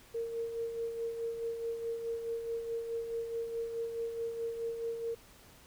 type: tone with tremolo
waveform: sine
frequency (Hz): 461.1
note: A#4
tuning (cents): -19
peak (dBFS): -32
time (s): 0.14-5.15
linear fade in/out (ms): 10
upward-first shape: sine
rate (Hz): 4.7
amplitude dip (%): 50
effects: pink hiss -58 dBFS RMS until 5.66 s